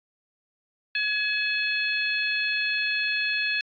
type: harmonic tone with a mistuned harmonic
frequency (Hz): 854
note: G#5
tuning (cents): +48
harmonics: 2 / 3 / 4 / 5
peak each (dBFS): -28 / -26 / -34 / -33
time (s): 0.95-3.61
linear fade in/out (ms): 2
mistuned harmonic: 2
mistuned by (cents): -23
effects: AAC 64 kbps